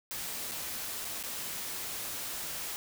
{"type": "noise with dropouts", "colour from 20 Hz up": "white", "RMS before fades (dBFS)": -38, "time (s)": [0.11, 2.76], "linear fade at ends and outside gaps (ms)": 0, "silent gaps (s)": [[0.513, 0.518], [1.046, 1.051], [1.228, 1.237]], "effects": []}